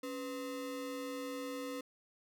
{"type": "ring-modulated tone", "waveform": "square", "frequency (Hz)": 388.3, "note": "G4", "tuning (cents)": -16, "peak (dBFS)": -37, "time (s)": [0.03, 1.81], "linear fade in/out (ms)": 5, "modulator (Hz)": 111, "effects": []}